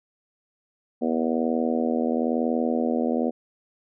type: harmonic tone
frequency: 81 Hz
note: E2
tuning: 30 cents flat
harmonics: 3 / 4 / 5 / 6 / 7 / 8 / 9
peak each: -24 / -30 / -32 / -29 / -31 / -34 / -34 dBFS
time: 1.01-3.31 s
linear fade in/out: 20 ms
effects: none